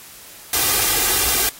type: noise with comb filter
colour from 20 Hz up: white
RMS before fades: -18 dBFS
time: 0.53-1.49 s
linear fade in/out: 2 ms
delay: 2.5 ms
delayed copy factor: +0.6
effects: white hiss -41 dBFS RMS until 1.59 s + AAC 48 kbps